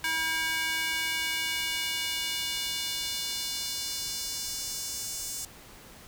square tone with high-pass filter sweep, 321.7 Hz, E4, 42 cents flat, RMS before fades -32 dBFS, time 0.04-5.45 s, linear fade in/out 2 ms, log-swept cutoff 1600 to 6900 Hz, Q 1.6, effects pink hiss -50 dBFS RMS until 6.07 s

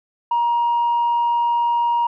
sine tone, 946 Hz, A#5, 25 cents sharp, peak -14 dBFS, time 0.31-2.07 s, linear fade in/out 5 ms, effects tanh soft clip ceiling -13 dBFS

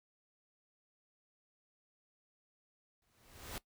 pink noise with exponential growth, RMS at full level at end -41 dBFS, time 3.02-3.58 s, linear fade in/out 1 ms, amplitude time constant 120 ms, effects noise-tail reverb RT60 0.1 s tail -19 dB re dry

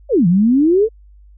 sine exponential two-way sweep, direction down then up, 615 to 164.81 to 464.7 Hz, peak -9 dBFS, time 0.09-0.89 s, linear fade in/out 50 ms, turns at 0.27 s, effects added 50 Hz sine -41 dBFS peak until 1.37 s

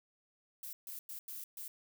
violet noise bursts at uneven times, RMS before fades -45 dBFS, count 5, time 0.63-0.73 / 0.87-0.99 / 1.09-1.19 / 1.28-1.44 / 1.57-1.68 s, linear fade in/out 2 ms, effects none

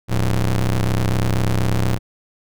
35% pulse ring-modulated tone, 64.4 Hz, C2, 27 cents flat, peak -11 dBFS, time 0.08-1.99 s, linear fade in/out 50 ms, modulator 50.3 Hz, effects none

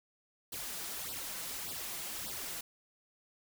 white noise with flanger, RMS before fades -41 dBFS, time 0.52-2.61 s, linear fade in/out 5 ms, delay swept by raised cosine 0.22 to 6.22 ms, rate 1.7 Hz, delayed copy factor +0.75, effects none

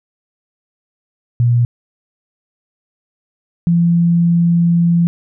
sine tone pair in turn, 120 / 170.54 Hz, B2 / F3, -49 / -41 cents, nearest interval tritone, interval 608 cents, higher second, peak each -9 dBFS, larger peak neither, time 1.4-1.65 / 3.67-5.07 s, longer second, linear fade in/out 0 ms, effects none

